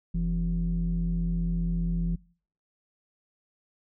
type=tone pair together; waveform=sine; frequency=44.98 / 170 Hz; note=F#1 / F3; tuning=-48 / -46 cents; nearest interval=octave + major seventh; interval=2302 cents; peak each=-26 dBFS; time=0.14-2.16 s; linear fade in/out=10 ms; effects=noise-tail reverb RT60 0.5 s tail -25 dB re dry + tanh soft clip ceiling -20 dBFS